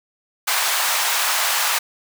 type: high-pass noise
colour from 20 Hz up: pink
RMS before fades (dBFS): -20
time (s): 0.47-1.79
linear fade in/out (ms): 10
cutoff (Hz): 800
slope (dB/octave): 24
effects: none